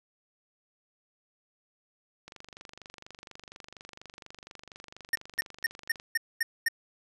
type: click train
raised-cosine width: 0.2 ms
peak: -28 dBFS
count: 91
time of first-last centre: 2.28-5.999 s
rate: 24.2 Hz
type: tone bursts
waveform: square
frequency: 1833 Hz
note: A#6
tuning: 30 cents flat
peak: -24 dBFS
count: 7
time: 5.13-6.685 s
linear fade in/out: 5 ms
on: 25 ms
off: 230 ms
effects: resampled to 32000 Hz